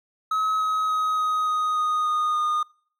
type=tone with pitch steps; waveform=triangle; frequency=1280 / 1271.9 / 1263.8 / 1255.8 / 1247.9 / 1240 / 1232.1 / 1224.3 Hz; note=D#6 / D#6 / D#6 / D#6 / D#6 / D#6 / D#6 / D#6; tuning=+49 / +38 / +27 / +16 / +5 / -6 / -17 / -28 cents; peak=-19 dBFS; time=0.31-2.63 s; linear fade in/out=5 ms; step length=290 ms; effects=noise-tail reverb RT60 0.5 s tail -25 dB re dry